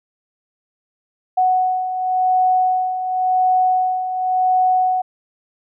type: beating tone pair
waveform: sine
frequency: 740 / 740.92 Hz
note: F#5 / F#5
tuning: 0 / +2 cents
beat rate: 0.92 Hz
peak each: -22 / -15 dBFS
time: 1.37-5.02 s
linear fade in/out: 10 ms
effects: none